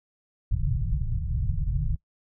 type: low-pass noise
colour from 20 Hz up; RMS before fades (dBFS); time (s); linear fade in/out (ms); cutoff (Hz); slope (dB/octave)
pink; -26; 0.51-1.96; 10; 160; 96
effects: noise-tail reverb RT60 0.1 s tail -21 dB re dry